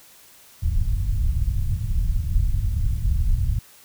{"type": "low-pass noise", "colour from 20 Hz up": "pink", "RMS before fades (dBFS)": -21, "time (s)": [0.62, 3.59], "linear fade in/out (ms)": 5, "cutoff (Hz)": 110, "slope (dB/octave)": 24, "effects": ["white hiss -50 dBFS RMS until 3.84 s"]}